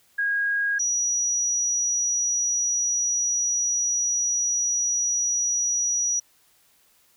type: tone pair in turn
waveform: sine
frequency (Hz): 1638 / 5820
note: G#6 / F#8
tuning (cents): -24 / -29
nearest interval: octave + minor seventh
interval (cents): 2195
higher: second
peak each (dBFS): -21 / -21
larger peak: neither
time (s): 0.18-0.79 / 0.79-6.2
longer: second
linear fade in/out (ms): 10
effects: white hiss -61 dBFS RMS until 7.16 s

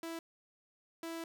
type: tone pair in turn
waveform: sawtooth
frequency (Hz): 330.3 / 330.3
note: E4 / E4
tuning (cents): +4 / +4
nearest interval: unison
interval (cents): 0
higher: neither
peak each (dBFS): -36 / -36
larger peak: neither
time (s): 0.03-0.19 / 1.03-1.24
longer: second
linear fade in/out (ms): 2
effects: none

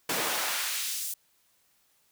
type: noise with high-pass filter sweep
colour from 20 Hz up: pink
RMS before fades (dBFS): -31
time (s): 0.09-1.14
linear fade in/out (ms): 5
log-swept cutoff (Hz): 250 to 8300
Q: 0.76
effects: white hiss -68 dBFS RMS until 2.11 s

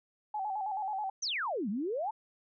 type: tone with vibrato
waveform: sine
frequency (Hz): 807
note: G#5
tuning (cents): -50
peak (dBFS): -32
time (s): 0.34-1.1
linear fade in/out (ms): 5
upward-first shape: square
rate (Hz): 9.3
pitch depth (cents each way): 85
type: exponential two-way sweep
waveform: sine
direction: down then up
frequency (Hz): 6430 to 187.4 to 923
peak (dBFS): -31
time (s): 1.22-2.11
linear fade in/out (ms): 10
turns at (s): 1.69
effects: none

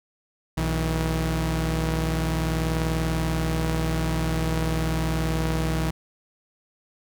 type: tone pair together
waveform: sawtooth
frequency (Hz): 60.29 / 160.4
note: B1 / E3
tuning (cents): -41 / -47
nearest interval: octave + perfect fourth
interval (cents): 1694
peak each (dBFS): -22 / -21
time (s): 0.57-5.91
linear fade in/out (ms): 10
effects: none

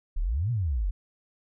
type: exponential two-way sweep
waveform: sine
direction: up then down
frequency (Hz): 30.36 to 126.1 to 41.17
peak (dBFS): -24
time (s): 0.16-0.91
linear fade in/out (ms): 10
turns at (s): 0.51
effects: none

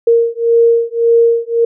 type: beating tone pair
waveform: sine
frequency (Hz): 463.7 / 465.5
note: A#4 / A#4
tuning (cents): -9 / -2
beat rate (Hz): 1.8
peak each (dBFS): -11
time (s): 0.07-1.65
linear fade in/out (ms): 5
effects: none

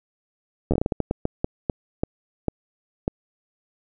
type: slowing click train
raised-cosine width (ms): 2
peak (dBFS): -8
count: 16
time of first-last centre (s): 0.71-3.079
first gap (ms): 11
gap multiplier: 1.33
effects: none

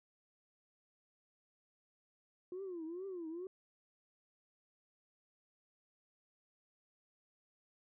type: tone with vibrato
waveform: sine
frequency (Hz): 352.4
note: F4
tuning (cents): +16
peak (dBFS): -40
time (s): 2.52-3.47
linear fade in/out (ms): 2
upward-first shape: triangle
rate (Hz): 2.3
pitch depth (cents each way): 210
effects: tanh soft clip ceiling -38 dBFS

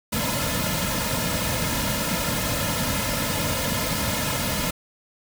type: noise with comb filter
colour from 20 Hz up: pink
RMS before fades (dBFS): -25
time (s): 0.12-4.71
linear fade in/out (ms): 10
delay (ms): 2.6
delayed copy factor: -0.85
effects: none

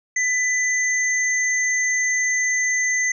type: tone pair together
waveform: sine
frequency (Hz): 1996 / 6315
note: B6 / G8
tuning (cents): +18 / +12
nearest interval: octave + minor sixth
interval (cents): 1994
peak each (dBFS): -19 / -24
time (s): 0.16-3.12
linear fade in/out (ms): 5
effects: none

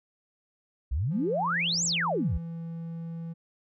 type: exponential two-way sweep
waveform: sine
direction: up then down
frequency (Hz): 56.9 to 7902 to 56.9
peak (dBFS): -25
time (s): 0.91-2.38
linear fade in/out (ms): 10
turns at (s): 1.85
type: tone with pitch glide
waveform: triangle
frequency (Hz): 172.6 to 166.05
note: F3 to E3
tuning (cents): -20 to +13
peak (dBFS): -32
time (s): 1.1-3.34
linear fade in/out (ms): 20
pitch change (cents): -67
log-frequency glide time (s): 1.33-2.61
effects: none

